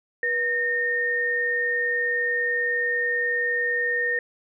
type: tone pair together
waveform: sine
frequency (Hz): 484.8 / 1834.6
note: B4 / A#6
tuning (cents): -32 / -28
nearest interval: octave + major seventh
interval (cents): 2304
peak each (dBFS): -29 / -22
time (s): 0.23-4.19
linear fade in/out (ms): 2
effects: none